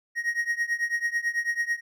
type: tone with tremolo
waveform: triangle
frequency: 1879 Hz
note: A#6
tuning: 13 cents sharp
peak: -19 dBFS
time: 0.15-1.81 s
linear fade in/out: 50 ms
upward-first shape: triangle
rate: 9.1 Hz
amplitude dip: 95%
effects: none